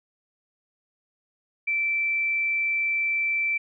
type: tone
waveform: sine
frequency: 2333 Hz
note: D7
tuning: 12 cents flat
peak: -22 dBFS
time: 1.67-3.58 s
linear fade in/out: 10 ms
effects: none